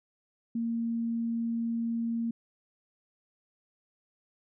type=tone; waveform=sine; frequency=231 Hz; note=A#3; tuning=16 cents flat; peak=-28 dBFS; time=0.55-2.31 s; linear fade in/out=5 ms; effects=none